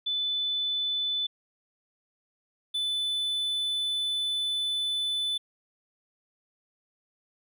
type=tone pair in turn; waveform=sine / triangle; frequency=3500 / 3500 Hz; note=A7 / A7; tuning=-10 / -10 cents; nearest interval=unison; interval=0 cents; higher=neither; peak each=-26 / -25 dBFS; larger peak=second; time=0.06-1.27 / 2.74-5.38 s; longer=second; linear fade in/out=10 ms; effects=none